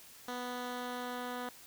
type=tone with low-pass filter sweep; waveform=10% pulse; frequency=246.9 Hz; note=B3; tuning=in tune; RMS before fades=-40 dBFS; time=0.28-1.49 s; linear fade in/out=2 ms; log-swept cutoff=5500 to 3100 Hz; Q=0.86; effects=white hiss -55 dBFS RMS until 1.66 s